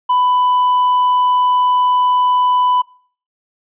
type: tone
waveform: triangle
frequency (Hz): 996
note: B5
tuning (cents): +14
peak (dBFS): -9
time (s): 0.09-2.82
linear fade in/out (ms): 10
effects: noise-tail reverb RT60 0.5 s tail -24 dB re dry + resampled to 8000 Hz

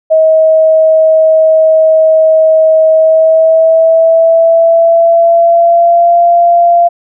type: tone with pitch glide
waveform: sine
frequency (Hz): 636 to 689.6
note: D#5 to F5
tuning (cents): +38 to -22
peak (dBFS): -3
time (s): 0.1-6.89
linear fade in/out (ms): 20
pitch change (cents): +140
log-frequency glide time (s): 2.9-6.18
effects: none

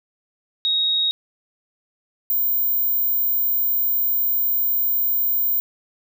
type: tone pair in turn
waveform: sine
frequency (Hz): 3769 / 15168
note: A#7 / A#9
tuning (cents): +18 / +29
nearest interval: 2 octaves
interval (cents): 2411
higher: second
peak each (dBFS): -17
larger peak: neither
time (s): 0.65-1.11 / 2.3-5.6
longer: second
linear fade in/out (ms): 0
effects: none

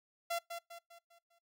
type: tone with echo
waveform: sawtooth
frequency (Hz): 682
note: F5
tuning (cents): -41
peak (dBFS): -30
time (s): 0.3-0.39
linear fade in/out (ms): 10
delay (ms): 200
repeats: 5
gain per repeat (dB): -7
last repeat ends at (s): 1.39
effects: noise-tail reverb RT60 0.2 s tail -24 dB re dry

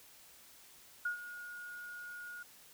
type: tone with ADSR envelope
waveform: sine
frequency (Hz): 1440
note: F#6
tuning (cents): -47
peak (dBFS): -31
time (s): 1.05-2.43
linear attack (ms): 6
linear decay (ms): 110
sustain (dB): -13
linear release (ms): 6
effects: white hiss -59 dBFS RMS until 2.73 s

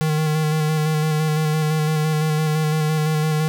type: tone with vibrato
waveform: square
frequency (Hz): 154.8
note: D#3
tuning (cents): -9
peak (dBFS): -18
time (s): 0.01-3.48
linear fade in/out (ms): 0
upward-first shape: square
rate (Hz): 5.9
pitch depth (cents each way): 21
effects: none

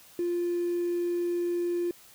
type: tone with hard clipping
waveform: triangle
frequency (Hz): 348.4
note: F4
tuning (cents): -4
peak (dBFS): -26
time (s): 0.19-1.91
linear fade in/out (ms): 2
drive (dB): 3
effects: white hiss -54 dBFS RMS until 2.14 s

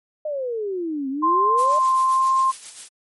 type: exponential two-way sweep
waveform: sine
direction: down then up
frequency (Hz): 622.3 to 261.9 to 622.3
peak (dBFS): -23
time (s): 0.25-1.79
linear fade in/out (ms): 5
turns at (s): 1.09
type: tone with pitch glide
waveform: sine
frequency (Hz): 1047 to 1056.1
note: C6 to C6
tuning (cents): +1 to +16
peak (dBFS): -15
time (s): 1.22-2.52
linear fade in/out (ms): 20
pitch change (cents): +15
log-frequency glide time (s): 2-2.3
type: noise with tremolo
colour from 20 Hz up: blue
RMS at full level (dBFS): -33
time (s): 1.57-2.89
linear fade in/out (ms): 20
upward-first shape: sine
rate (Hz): 7.5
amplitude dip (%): 55
effects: MP3 48 kbps

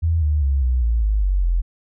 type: tone with pitch steps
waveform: sine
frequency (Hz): 82.41 / 75.14 / 68.5 / 62.46 / 56.94 / 51.92 / 47.33 / 43.15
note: E2 / D2 / C#2 / B1 / A#1 / G#1 / F#1 / F1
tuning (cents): 0 / +40 / -20 / +20 / -40 / 0 / +40 / -20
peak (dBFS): -15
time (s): 0.02-1.62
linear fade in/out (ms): 20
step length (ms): 200
effects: none

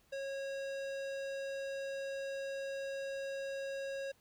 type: tone with hard clipping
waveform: sine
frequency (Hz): 547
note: C#5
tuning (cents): -23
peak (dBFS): -40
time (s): 0.12-4.12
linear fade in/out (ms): 10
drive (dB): 17
effects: pink hiss -70 dBFS RMS until 4.2 s

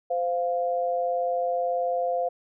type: tone pair together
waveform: sine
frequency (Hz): 516.8 / 698.5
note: C5 / F5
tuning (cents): -21 / 0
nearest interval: perfect fourth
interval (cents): 521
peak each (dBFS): -26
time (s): 0.1-2.29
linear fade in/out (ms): 10
effects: none

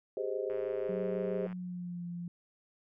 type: chord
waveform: sine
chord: Ab major seventh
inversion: third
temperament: just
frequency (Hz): 389.3 / 415.3 / 519.1 / 623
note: G4 / Ab4 / C5 / Eb5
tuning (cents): -12 / 0 / -14 / +2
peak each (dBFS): -37 / -37 / -37 / -41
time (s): 0.17-1.47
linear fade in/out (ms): 2
type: click train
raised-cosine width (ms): 0.5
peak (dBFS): -36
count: 113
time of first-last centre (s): 0.5-1.528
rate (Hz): 109
type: tone with pitch glide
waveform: sine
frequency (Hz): 185 to 173.61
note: F#3 to F3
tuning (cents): 0 to -10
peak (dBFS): -37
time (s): 0.89-2.28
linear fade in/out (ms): 2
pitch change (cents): -110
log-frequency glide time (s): 1.33-2.05
effects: none

